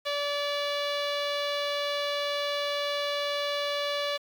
sawtooth tone with low-pass filter, 577 Hz, D5, 31 cents flat, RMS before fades -30 dBFS, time 0.05-4.18 s, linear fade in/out 20 ms, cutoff 3800 Hz, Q 3, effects 8-bit

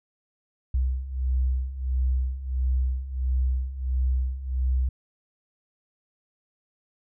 sine beating tone pair, 63.1 / 64.6 Hz, B1 / C2, +38 / -21 cents, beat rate 1.5 Hz, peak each -28 / -24 dBFS, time 0.74-4.89 s, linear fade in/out 5 ms, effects none

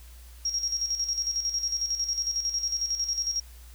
sine tone with tremolo, 5600 Hz, F8, 4 cents sharp, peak -24 dBFS, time 0.45-3.4 s, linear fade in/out 5 ms, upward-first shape square, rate 11 Hz, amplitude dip 60%, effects added 60 Hz sine -45 dBFS peak until 3.74 s + white hiss -55 dBFS RMS until 3.74 s

